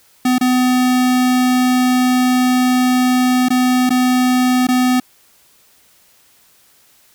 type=tone with dropouts; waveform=square; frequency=252.1 Hz; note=B3; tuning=36 cents sharp; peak=-12 dBFS; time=0.25-5 s; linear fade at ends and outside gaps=5 ms; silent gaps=0.383-0.41 / 3.486-3.503 / 3.894-3.904 / 4.67-4.686 s; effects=white hiss -52 dBFS RMS until 7.14 s